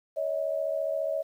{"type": "tone pair together", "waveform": "sine", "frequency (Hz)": [561.4, 636], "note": ["C#5", "D#5"], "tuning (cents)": [22, 38], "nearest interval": "major second", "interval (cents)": 216, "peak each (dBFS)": [-30, -29], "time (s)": [0.16, 1.23], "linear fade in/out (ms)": 20, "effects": ["10-bit"]}